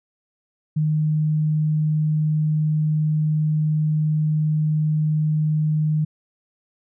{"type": "tone", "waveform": "sine", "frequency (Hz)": 153.8, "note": "D#3", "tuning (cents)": -20, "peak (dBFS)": -17, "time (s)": [0.76, 6.05], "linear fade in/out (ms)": 10, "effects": []}